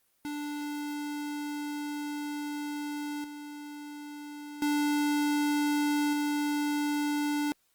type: tone with level steps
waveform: square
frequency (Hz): 293.7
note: D4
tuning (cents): 0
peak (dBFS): -34 / -41 / -26 / -28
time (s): 0.25-7.52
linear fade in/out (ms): 0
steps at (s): 3.24 / 4.62 / 6.13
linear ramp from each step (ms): 2
effects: white hiss -71 dBFS RMS until 7.74 s + Opus 32 kbps